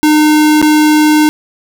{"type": "tone with dropouts", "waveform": "square", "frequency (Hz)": 304.4, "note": "D#4", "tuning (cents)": -38, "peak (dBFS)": -6, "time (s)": [0.03, 1.29], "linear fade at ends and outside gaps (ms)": 0, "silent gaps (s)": [0.616, 0.626], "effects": []}